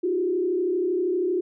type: tone with frequency modulation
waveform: sine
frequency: 361.8 Hz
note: F#4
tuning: 39 cents flat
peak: -21 dBFS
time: 0.03-1.41 s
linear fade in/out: 10 ms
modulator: 32.7 Hz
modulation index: 0.91
effects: none